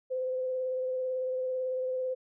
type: tone with vibrato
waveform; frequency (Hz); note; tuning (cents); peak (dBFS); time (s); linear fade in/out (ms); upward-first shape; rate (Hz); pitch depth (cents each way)
sine; 513; C5; -34; -29; 0.1-2.15; 20; triangle; 18; 21
effects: none